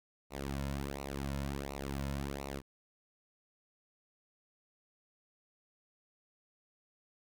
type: tone with flanger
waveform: sawtooth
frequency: 69.3 Hz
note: C#2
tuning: in tune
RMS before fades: -39 dBFS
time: 0.3-2.62 s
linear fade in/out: 50 ms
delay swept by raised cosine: 0.6 to 2.6 ms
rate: 1.4 Hz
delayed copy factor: -0.8
effects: none